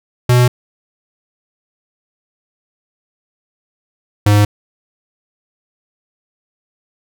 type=tone pair in turn; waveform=square; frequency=123.47 / 103.54 Hz; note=B2 / G#2; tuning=0 / -5 cents; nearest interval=minor third; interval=305 cents; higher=first; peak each=-8 dBFS; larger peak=neither; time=0.29-0.48 / 4.26-4.45 s; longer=neither; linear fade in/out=5 ms; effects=none